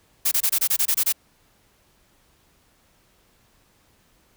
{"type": "noise bursts", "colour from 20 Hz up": "blue", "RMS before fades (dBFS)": -20, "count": 10, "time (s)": [0.25, 1.126], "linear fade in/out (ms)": 10, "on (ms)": 66, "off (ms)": 24, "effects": ["pink hiss -61 dBFS RMS until 4.36 s"]}